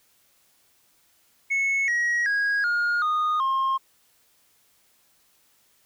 sine tone with pitch steps, 2197 / 1901.6 / 1645.9 / 1424.6 / 1233 / 1067.2 Hz, C#7 / A#6 / G#6 / F6 / D#6 / C6, -16 / +34 / -16 / +34 / -16 / +34 cents, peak -18 dBFS, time 1.5-3.78 s, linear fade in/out 20 ms, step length 380 ms, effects tanh soft clip ceiling -20 dBFS + white hiss -63 dBFS RMS until 5.85 s

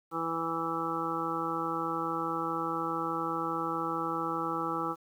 harmonic tone, 164.81 Hz, E3, in tune, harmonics 1 / 2 / 3 / 5 / 6 / 7 / 8, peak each -43 / -36 / -39 / -38 / -43 / -36 / -35 dBFS, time 0.11-4.96 s, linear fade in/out 50 ms, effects 10-bit

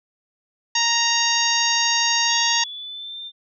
harmonic tone, 932.3 Hz, A#5, in tune, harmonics 1 / 2 / 3 / 4 / 5 / 6 / 7, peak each -25 / -25 / -25 / -25 / -25 / -25 / -25 dBFS, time 0.75-2.64 s, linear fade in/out 5 ms
sine tone with pitch glide, 3397 to 3589 Hz, G#7 to A7, +38 to +34 cents, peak -31 dBFS, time 2.27-3.32 s, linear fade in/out 50 ms, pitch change +96 cents, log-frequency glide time 2.55-3.2 s
effects none

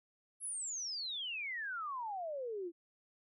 sine exponential sweep, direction down, 11175 to 327 Hz, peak -38 dBFS, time 0.4-2.72 s, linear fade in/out 50 ms, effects none

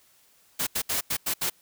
white noise bursts at uneven times, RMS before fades -27 dBFS, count 6, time 0.59-0.67 / 0.75-0.82 / 0.89-1.01 / 1.1-1.17 / 1.26-1.34 / 1.41-1.5 s, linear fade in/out 10 ms, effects white hiss -61 dBFS RMS until 1.61 s

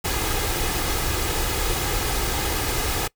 pink noise with comb filter, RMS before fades -24 dBFS, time 0.04-3.08 s, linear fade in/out 10 ms, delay 2.4 ms, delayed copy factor +0.5, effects noise-tail reverb RT60 0.1 s tail -22 dB re dry

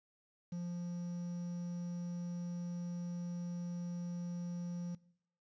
triangle tone with quantisation, 174.5 Hz, F3, 1 cent flat, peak -36 dBFS, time 0.52-4.95 s, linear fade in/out 5 ms, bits 10, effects noise-tail reverb RT60 0.7 s tail -22 dB re dry + resampled to 16000 Hz

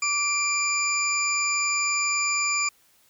sine tone cluster, 1168 / 2369 / 4875 / 7060 Hz, D6 / D7 / D#8 / A8, -10 / +14 / -36 / +5 cents, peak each -30 / -25 / -31 / -27 dBFS, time 0.02-2.69 s, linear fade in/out 5 ms, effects white hiss -61 dBFS RMS until 3.09 s

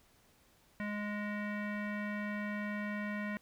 square tone with low-pass filter, 207.7 Hz, G#3, in tune, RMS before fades -38 dBFS, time 0.8-3.37 s, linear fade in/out 0 ms, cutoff 2000 Hz, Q 5, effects pink hiss -67 dBFS RMS until 3.41 s

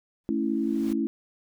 pink noise with exponential growth, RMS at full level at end -43 dBFS, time 0.24-0.93 s, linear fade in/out 2 ms, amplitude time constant 150 ms
sine chord, A major, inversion none, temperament equal, 220 / 277.2 / 329.6 Hz, A3 / C#4 / E4, 0 / 0 / 0 cents, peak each -28 dBFS, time 0.29-1.07 s, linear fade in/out 0 ms
effects none

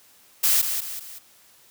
blue noise with echo, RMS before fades -19 dBFS, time 0.43-0.62 s, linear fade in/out 10 ms, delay 190 ms, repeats 3, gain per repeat -7 dB, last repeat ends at 1.19 s, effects white hiss -55 dBFS RMS until 1.7 s + high-pass 60 Hz 12 dB/octave

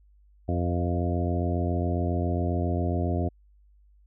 harmonic tone with a mistuned harmonic, 87.31 Hz, F2, in tune, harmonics 1 / 2 / 3 / 4 / 5 / 6 / 7 / 8, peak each -26 / -32 / -32 / -34 / -38 / -40 / -36 / -36 dBFS, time 0.48-3.29 s, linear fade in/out 10 ms, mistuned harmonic 7, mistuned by +21 cents, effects added 50 Hz sine -55 dBFS peak until 4.06 s

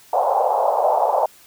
white band-pass noise, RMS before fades -18 dBFS, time 0.13-1.26 s, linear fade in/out 5 ms, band 530 to 900 Hz, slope 48 dB/octave, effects white hiss -49 dBFS RMS until 1.46 s

